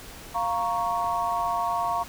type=chord; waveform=sine; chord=Bb minor; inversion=second; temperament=equal; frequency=698.5 / 932.3 / 1108.7 Hz; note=F5 / Bb5 / Db6; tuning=0 / 0 / 0 cents; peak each=-28 dBFS; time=0.34-2.04 s; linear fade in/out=20 ms; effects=pink hiss -43 dBFS RMS until 2.08 s